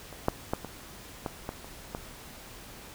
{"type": "clicks", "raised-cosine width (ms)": 1, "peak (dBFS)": [-29, -9, -13, -23, -17, -19, -29, -19], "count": 8, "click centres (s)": [0.127, 0.284, 0.535, 0.647, 1.262, 1.491, 1.645, 1.949], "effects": ["pink hiss -47 dBFS RMS until 2.94 s"]}